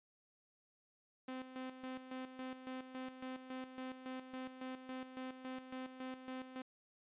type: tone with tremolo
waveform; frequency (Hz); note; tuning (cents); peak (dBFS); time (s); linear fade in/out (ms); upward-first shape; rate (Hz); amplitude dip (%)
sawtooth; 258.4; C4; -21; -39; 1.28-6.62; 5; square; 3.6; 65
effects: resampled to 8000 Hz